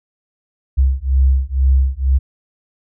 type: beating tone pair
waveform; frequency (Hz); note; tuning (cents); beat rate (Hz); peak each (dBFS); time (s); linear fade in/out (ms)
sine; 65.41 / 67.51; C2 / C#2; 0 / -45; 2.1; -14; 0.77-2.19; 20
effects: none